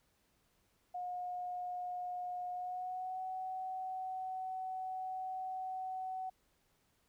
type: tone with pitch glide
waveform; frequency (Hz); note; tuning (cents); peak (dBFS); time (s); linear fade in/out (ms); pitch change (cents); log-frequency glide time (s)
sine; 720 to 750.1; F#5 to F#5; -47 to +23; -38; 0.94-6.3; 10; +70; 2.52-3.23
effects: pink hiss -75 dBFS RMS until 7.08 s